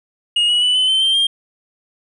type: tone with pitch steps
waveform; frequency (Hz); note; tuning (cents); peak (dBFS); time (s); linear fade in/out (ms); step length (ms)
triangle; 2867 / 2920 / 2975 / 3030 / 3087 / 3145 / 3203; F7 / F#7 / F#7 / F#7 / G7 / G7 / G7; +45 / -24 / +9 / +40 / -27 / +5 / +37; -11; 0.36-1.27; 5; 130
effects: resampled to 24000 Hz